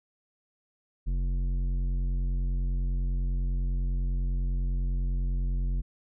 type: tone with tanh clipping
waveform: sine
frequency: 45 Hz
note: F#1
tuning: 47 cents flat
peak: -27 dBFS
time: 1.06-5.82 s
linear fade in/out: 20 ms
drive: 11 dB
effects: none